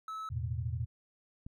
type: tone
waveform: triangle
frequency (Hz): 1300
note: E6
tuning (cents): -24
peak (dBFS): -36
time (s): 0.08-0.29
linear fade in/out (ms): 2
type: chord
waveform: sine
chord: E suspended fourth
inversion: none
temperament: equal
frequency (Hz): 82.41 / 110 / 123.47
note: E2 / A2 / B2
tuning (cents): 0 / 0 / 0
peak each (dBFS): -37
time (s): 0.3-0.86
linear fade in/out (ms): 20
type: click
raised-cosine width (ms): 5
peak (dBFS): -32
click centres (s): 1.465
effects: none